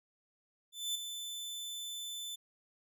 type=tone with ADSR envelope; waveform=sawtooth; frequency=3520 Hz; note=A7; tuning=in tune; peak=-29 dBFS; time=0.72-2.36 s; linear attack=230 ms; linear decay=8 ms; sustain=-8 dB; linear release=13 ms; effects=none